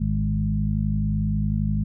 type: harmonic tone with a mistuned harmonic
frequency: 51.9 Hz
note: G#1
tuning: in tune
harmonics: 1 / 2 / 3 / 4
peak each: -26 / -26 / -26 / -26 dBFS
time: 0-1.84 s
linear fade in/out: 10 ms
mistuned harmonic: 2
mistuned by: +21 cents
effects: none

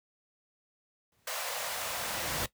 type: noise with exponential growth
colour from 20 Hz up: pink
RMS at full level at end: -33 dBFS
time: 1.12-2.46 s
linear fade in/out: 2 ms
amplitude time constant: 290 ms
type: high-pass noise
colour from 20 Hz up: pink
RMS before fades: -36 dBFS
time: 1.27-2.45 s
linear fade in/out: 5 ms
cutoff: 480 Hz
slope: 96 dB/octave
effects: noise-tail reverb RT60 0.1 s tail -17 dB re dry + high-pass 60 Hz 12 dB/octave

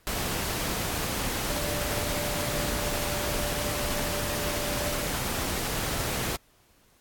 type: tone in noise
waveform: sine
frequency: 587.3 Hz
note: D5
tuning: in tune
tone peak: -35 dBFS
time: 1.5-5.07 s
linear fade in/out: 0 ms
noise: pink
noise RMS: -30 dBFS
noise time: 0.07-6.36 s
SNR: -8 dB
effects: pink hiss -62 dBFS RMS until 7 s + AAC 64 kbps

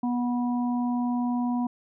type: harmonic tone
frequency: 244 Hz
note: B3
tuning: 21 cents flat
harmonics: 1 / 3 / 4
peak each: -24 / -35 / -36 dBFS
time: 0.03-1.67 s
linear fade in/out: 5 ms
effects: none

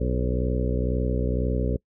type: harmonic tone with a mistuned harmonic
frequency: 62 Hz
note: B1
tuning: 7 cents sharp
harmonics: 1 / 2 / 3 / 4 / 5 / 6 / 7 / 8 / 9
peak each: -25 / -29 / -32 / -32 / -36 / -36 / -32 / -35 / -37 dBFS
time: 0-1.77 s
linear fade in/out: 10 ms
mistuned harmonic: 8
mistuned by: +35 cents
effects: noise-tail reverb RT60 0.1 s tail -24 dB re dry

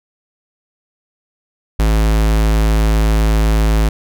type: tone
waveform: square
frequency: 53.9 Hz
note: A1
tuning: 35 cents flat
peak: -11 dBFS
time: 1.79-3.89 s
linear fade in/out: 5 ms
effects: none

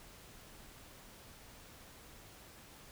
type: silence
effects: pink hiss -56 dBFS RMS until 2.91 s

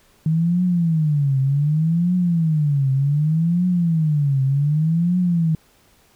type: tone with vibrato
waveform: sine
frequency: 155.6 Hz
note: D#3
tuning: in tune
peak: -15 dBFS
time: 0.26-5.55 s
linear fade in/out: 2 ms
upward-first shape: triangle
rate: 0.66 Hz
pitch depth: 280 cents each way
effects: pink hiss -56 dBFS RMS until 6.15 s

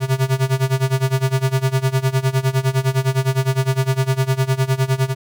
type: tone with tremolo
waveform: square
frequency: 132.1 Hz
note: C3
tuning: 17 cents sharp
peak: -13 dBFS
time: 0-5.15 s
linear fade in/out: 50 ms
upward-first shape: sine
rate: 9.8 Hz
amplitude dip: 90%
effects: none

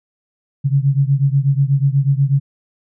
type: beating tone pair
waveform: sine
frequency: 135.6 / 143.8 Hz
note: C#3 / D3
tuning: -38 / -36 cents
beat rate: 8.2 Hz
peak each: -14 / -16 dBFS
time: 0.64-2.4 s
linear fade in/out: 20 ms
effects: none

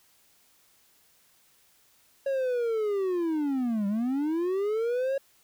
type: linear two-way sweep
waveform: triangle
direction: down then up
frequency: 554.4 to 196 to 554.4 Hz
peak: -23 dBFS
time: 2.26-5.18 s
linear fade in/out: 5 ms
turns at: 3.87 s
effects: white hiss -63 dBFS RMS until 5.43 s

